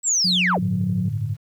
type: linear sweep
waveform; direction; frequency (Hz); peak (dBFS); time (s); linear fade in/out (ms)
sine; down; 7902 to 110; -16; 0.03-0.6; 50
type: tone with pitch glide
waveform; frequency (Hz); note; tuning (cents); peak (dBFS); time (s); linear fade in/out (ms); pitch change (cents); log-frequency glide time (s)
sine; 181.5 to 180.04; F#3 to F#3; -33 to -47; -21; 0.24-1.09; 10; -14; 0.45-0.92
type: chord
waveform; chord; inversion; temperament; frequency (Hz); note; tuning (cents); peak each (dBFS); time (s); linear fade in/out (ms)
sine; G suspended second; none; equal; 98 / 110 / 146.83; G2 / A2 / D3; 0 / 0 / 0; -28 / -24 / -28; 0.57-1.37; 50
effects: tanh soft clip ceiling -11 dBFS + 9-bit